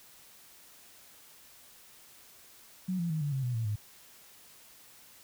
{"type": "tone with pitch steps", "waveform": "sine", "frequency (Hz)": [185, 170.63, 157.37, 145.15, 133.87, 123.47, 113.88, 105.03], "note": ["F#3", "F3", "D#3", "D3", "C3", "B2", "A#2", "G#2"], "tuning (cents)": [0, -40, 20, -20, 40, 0, -40, 20], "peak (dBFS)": -29, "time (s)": [2.88, 3.76], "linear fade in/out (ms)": 10, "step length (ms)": 110, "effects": ["white hiss -56 dBFS RMS until 5.23 s"]}